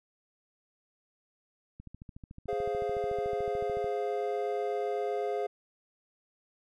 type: click train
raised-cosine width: 5 ms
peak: -33 dBFS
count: 29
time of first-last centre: 1.8-3.844 s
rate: 13.7 Hz
type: chord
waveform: triangle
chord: F minor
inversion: first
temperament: equal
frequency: 415.3 / 523.3 / 698.5 Hz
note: Ab4 / C5 / F5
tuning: 0 / 0 / 0 cents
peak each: -30 / -34 / -33 dBFS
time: 2.48-5.47 s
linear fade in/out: 10 ms
effects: none